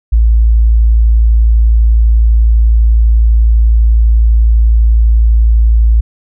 sine tone, 56 Hz, A1, 31 cents sharp, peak -4 dBFS, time 0.12-6.01 s, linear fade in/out 10 ms, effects none

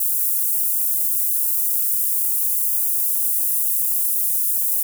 pink high-pass noise, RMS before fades -20 dBFS, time 0-4.83 s, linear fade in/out 5 ms, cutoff 11000 Hz, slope 24 dB/octave, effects none

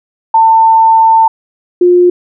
sine tone pair in turn, 896 / 355.6 Hz, A5 / F4, +31 / +31 cents, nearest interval octave + major third, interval 1600 cents, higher first, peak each -3 dBFS, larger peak neither, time 0.34-1.28 / 1.81-2.1 s, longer first, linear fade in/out 5 ms, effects none

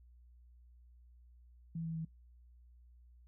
sine tone with pitch steps, 164.81 / 163.11 / 161.42 Hz, E3 / E3 / E3, 0 / -18 / -36 cents, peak -37 dBFS, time 1.75-2.05 s, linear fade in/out 5 ms, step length 100 ms, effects noise-tail reverb RT60 0.2 s tail -25 dB re dry + added 60 Hz sine -58 dBFS peak until 3.27 s

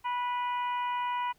harmonic tone with a mistuned harmonic, 489.6 Hz, B4, 15 cents flat, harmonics 2 / 3 / 4 / 5 / 6, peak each -29 / -44 / -43 / -44 / -46 dBFS, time 0.04-1.33 s, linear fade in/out 20 ms, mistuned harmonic 4, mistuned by +18 cents, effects pink hiss -67 dBFS RMS until 1.38 s

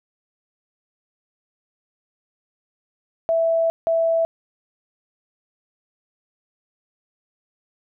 sine tone bursts at uneven times, 659.3 Hz, E5, in tune, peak -16 dBFS, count 2, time 3.29-3.7 / 3.87-4.25 s, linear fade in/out 0 ms, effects none

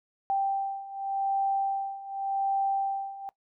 sine beating tone pair, 784 / 784.87 Hz, G5 / G5, 0 / +2 cents, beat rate 0.87 Hz, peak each -31 / -28 dBFS, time 0.3-3.29 s, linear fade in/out 0 ms, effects noise-tail reverb RT60 0.1 s tail -20 dB re dry

